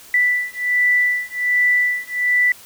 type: beating tone pair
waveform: sine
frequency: 1975.5 / 1976.8 Hz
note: B6 / B6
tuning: 0 / +1 cents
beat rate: 1.3 Hz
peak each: -18 dBFS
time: 0.14-2.52 s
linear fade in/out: 2 ms
effects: white hiss -43 dBFS RMS until 2.65 s